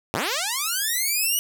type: linear sweep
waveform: 5% pulse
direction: up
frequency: 78.6 to 2960 Hz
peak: -12 dBFS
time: 0.14-1.39 s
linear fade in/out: 0 ms
effects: none